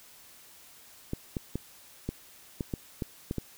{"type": "clicks", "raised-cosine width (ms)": 3, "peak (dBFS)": -18, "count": 9, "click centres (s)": [1.134, 1.368, 1.556, 2.09, 2.608, 2.738, 3.022, 3.311, 3.383], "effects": ["white hiss -54 dBFS RMS until 3.57 s"]}